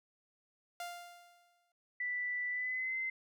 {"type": "tone with exponential decay", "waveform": "sawtooth", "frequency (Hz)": 698.5, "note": "F5", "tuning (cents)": 0, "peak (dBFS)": -35, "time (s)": [0.8, 1.72], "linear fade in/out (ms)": 2, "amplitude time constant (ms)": 200}
{"type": "tone with pitch glide", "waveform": "sine", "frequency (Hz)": [1975.5, 2065], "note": ["B6", "C7"], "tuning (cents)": [0, -23], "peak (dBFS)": -34, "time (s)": [2, 3.1], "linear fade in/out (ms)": 5, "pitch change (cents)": 77, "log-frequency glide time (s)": [2.5, 2.97]}
{"effects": []}